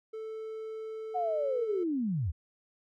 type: tone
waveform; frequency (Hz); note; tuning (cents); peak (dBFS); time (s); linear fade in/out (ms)
triangle; 440; A4; 0; -35; 0.13-1.84; 10
type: linear sweep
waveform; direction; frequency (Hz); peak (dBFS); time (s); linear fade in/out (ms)
sine; down; 740 to 66.8; -28; 1.14-2.32; 20
effects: none